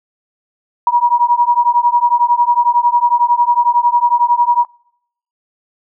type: beating tone pair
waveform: sine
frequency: 954 / 965 Hz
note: A#5 / B5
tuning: +40 / -40 cents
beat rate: 11 Hz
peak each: -12 dBFS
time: 0.87-4.65 s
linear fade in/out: 2 ms
effects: noise-tail reverb RT60 0.7 s tail -25 dB re dry